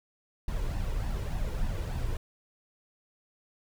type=noise with flanger; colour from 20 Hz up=brown; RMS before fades=-31 dBFS; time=0.48-2.17 s; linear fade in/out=2 ms; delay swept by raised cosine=1.1 to 2.1 ms; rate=3.4 Hz; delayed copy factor=+0.55; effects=none